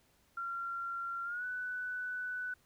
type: tone with pitch glide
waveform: sine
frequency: 1376 to 1491.9 Hz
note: F6 to F#6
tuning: -26 to +14 cents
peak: -36 dBFS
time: 0.37-2.54 s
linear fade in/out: 5 ms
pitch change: +140 cents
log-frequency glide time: 1.24-1.45 s
effects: pink hiss -70 dBFS RMS until 2.65 s